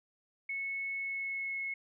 sine tone with pitch glide, 2200 to 2182 Hz, C#7 to C#7, -14 to -28 cents, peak -34 dBFS, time 0.49-1.74 s, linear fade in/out 5 ms, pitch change -14 cents, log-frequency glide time 0.96-1.58 s, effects none

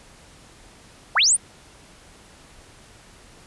sine linear sweep, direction up, 470 to 9890 Hz, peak -14 dBFS, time 1.15-1.37 s, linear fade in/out 20 ms, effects pink hiss -49 dBFS RMS until 3.46 s + resampled to 24000 Hz

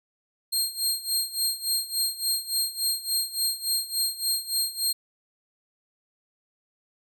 20% pulse tone with tremolo, 4209 Hz, C8, 9 cents sharp, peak -16 dBFS, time 0.52-4.93 s, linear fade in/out 10 ms, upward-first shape sine, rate 3.5 Hz, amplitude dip 85%, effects none

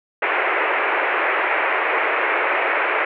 white band-pass noise, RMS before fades -20 dBFS, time 0.22-3.05 s, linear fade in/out 5 ms, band 350 to 2400 Hz, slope 48 dB/octave, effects none

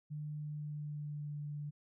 sine tone with pitch glide, 150 to 147.17 Hz, D3 to D3, +37 to +4 cents, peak -39 dBFS, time 0.1-1.71 s, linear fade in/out 20 ms, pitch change -33 cents, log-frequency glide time 0.38-1.37 s, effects none

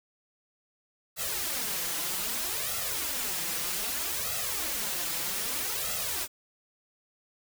white noise with flanger, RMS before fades -32 dBFS, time 1.16-6.28 s, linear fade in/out 50 ms, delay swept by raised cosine 1.5 to 6 ms, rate 0.63 Hz, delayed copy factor +0.85, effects none

